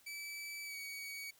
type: tone with pitch glide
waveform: sawtooth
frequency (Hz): 2305 to 2254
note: D7 to C#7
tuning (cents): -33 to +28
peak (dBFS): -40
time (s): 0.06-1.31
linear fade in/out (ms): 10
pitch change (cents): -39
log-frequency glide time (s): 0.65-0.76
effects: white hiss -67 dBFS RMS until 1.39 s